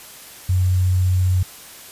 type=tone with sample-and-hold; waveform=sine; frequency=91.5 Hz; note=F#2; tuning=19 cents flat; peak=-14 dBFS; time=0.49-1.43 s; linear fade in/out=5 ms; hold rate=7350 Hz; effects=white hiss -40 dBFS RMS until 1.91 s + resampled to 32000 Hz